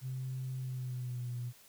sine tone with pitch glide, 130 to 122 Hz, C3 to B2, -11 to -21 cents, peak -35 dBFS, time 0.01-1.53 s, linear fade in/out 50 ms, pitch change -110 cents, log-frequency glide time 0.59-1.3 s, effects tanh soft clip ceiling -31 dBFS + white hiss -60 dBFS RMS until 1.68 s

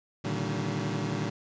25% pulse tone cluster, 113.2 / 143.8 / 155 / 191 Hz, A2 / D3 / D#3 / G3, +50 / -36 / -6 / -45 cents, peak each -31 dBFS, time 0.24-1.3 s, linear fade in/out 10 ms, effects resampled to 16000 Hz + 10-bit

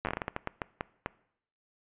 slowing click train, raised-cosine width 0.5 ms, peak -16 dBFS, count 14, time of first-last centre 0.05-1.061 s, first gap 9 ms, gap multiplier 1.32, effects noise-tail reverb RT60 0.7 s tail -21 dB re dry + resampled to 8000 Hz

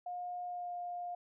sine tone with pitch glide, 714 to 706.6 Hz, F5 to F5, +38 to +20 cents, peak -38 dBFS, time 0.06-1.15 s, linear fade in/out 5 ms, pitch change -18 cents, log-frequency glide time 0.45-0.72 s, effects none

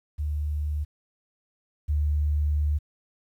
sine tone pair in turn, 74.6 / 74.28 Hz, D2 / D2, +28 / +20 cents, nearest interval unison, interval 8 cents, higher first, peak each -25 / -21 dBFS, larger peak second, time 0.18-0.85 / 1.88-2.79 s, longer second, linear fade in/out 20 ms, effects 10-bit

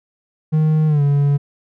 triangle tone with pitch glide, 155.56 to 142.65 Hz, D#3 to C#3, 0 to +50 cents, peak -10 dBFS, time 0.52-1.38 s, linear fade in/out 20 ms, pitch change -150 cents, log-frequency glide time 0.87-1.02 s, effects none

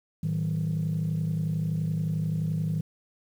sine tone cluster, 109 / 158.8 / 190.3 Hz, A2 / D#3 / F#3, -16 / +36 / +49 cents, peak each -31 / -25 / -34 dBFS, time 0.23-2.81 s, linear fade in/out 5 ms, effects tanh soft clip ceiling -21 dBFS + 9-bit

